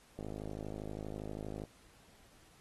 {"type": "click train", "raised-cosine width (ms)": 2, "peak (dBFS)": -29, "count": 77, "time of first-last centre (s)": [0.19, 1.638], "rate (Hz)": 52.5, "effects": ["pink hiss -64 dBFS RMS until 2.6 s", "AAC 32 kbps"]}